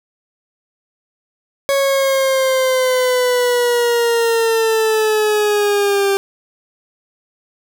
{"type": "linear sweep", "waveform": "40% pulse", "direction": "down", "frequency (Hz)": [554.4, 393], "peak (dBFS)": -12, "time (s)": [1.69, 6.17], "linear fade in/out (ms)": 0, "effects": []}